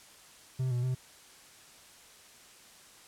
triangle tone with pitch steps, 129.4 / 122.6 / 128.2 Hz, C3 / B2 / C3, -19 / -12 / -35 cents, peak -26 dBFS, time 0.59-0.95 s, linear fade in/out 10 ms, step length 120 ms, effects white hiss -55 dBFS RMS until 3.07 s + low-pass 10000 Hz 12 dB/octave

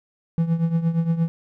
triangle tone with tremolo, 165.8 Hz, E3, 10 cents sharp, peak -13 dBFS, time 0.38-1.28 s, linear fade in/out 0 ms, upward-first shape triangle, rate 8.6 Hz, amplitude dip 80%, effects none

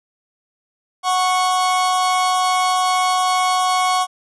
45% pulse tone pair together, 736.8 / 1104 Hz, F#5 / C#6, -7 / -7 cents, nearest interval perfect fifth, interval 700 cents, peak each -18 dBFS, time 1.03-4.07 s, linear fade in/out 50 ms, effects resampled to 24000 Hz

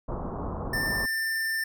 pink low-pass noise, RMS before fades -33 dBFS, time 0.08-1.06 s, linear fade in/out 10 ms, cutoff 1200 Hz, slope 48 dB/octave
square tone, 1789 Hz, A6, 28 cents sharp, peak -27 dBFS, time 0.73-1.64 s, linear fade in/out 5 ms
effects none

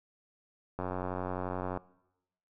click train, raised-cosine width 1 ms, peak -21 dBFS, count 91, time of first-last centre 0.79-1.774 s, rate 91.5 Hz, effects noise-tail reverb RT60 0.9 s tail -21 dB re dry

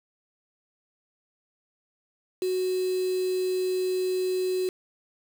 sine tone with quantisation, 370 Hz, F#4, in tune, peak -24 dBFS, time 2.42-4.69 s, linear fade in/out 2 ms, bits 6, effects none

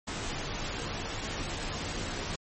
pink noise with comb filter, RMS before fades -35 dBFS, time 0.07-2.36 s, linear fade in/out 10 ms, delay 16 ms, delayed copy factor -0.55, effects low-pass 12000 Hz 12 dB/octave + MP3 32 kbps

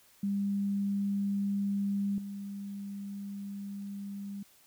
sine tone with level steps, 199.9 Hz, G3, 34 cents sharp, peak -28 / -37 dBFS, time 0.23-4.43 s, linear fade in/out 5 ms, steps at 2.18 s, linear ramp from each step 2 ms, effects white hiss -62 dBFS RMS until 4.66 s

